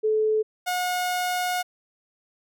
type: tone pair in turn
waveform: sine / sawtooth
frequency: 433.1 / 723.2 Hz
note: A4 / F#5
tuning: -27 / -40 cents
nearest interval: major sixth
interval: 887 cents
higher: second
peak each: -19 / -20 dBFS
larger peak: first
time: 0.03-0.43 / 0.66-1.63 s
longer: second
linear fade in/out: 20 ms
effects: none